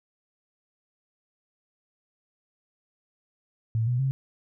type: tone with pitch steps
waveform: sine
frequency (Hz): 112.8 / 123.01 / 134.14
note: A2 / B2 / C3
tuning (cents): +44 / -6 / +43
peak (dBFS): -22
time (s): 3.75-4.11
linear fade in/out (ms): 0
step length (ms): 120
effects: none